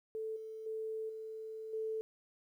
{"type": "tone with level steps", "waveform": "sine", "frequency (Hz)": 440, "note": "A4", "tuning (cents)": 0, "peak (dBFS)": [-37, -43, -37, -42, -35], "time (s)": [0.15, 2.01], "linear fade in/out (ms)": 0, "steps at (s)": [0.36, 0.66, 1.09, 1.73], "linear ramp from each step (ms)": 5, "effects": ["12-bit"]}